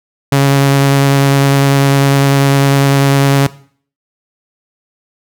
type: tone with vibrato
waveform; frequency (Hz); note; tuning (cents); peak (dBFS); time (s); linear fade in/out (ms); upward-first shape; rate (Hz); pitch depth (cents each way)
sawtooth; 138.59; C#3; 0; -3; 0.32-3.47; 5; sine; 10; 11
effects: noise-tail reverb RT60 0.5 s tail -18 dB re dry